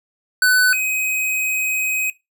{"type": "tone pair in turn", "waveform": "square", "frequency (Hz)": [1501, 2524], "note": ["F#6", "D#7"], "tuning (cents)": [24, 24], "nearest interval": "major sixth", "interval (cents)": 900, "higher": "second", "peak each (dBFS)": [-12, -18], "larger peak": "first", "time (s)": [[0.42, 0.73], [0.73, 2.1]], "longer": "second", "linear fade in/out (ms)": 2, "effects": ["noise-tail reverb RT60 0.2 s tail -19 dB re dry"]}